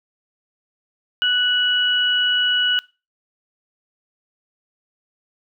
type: tone pair together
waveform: sine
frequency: 1483.6 / 2934 Hz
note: F#6 / F#7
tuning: +4 / -15 cents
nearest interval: octave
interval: 1181 cents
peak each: -20 / -17 dBFS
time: 1.22-2.79 s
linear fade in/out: 0 ms
effects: noise-tail reverb RT60 0.3 s tail -22 dB re dry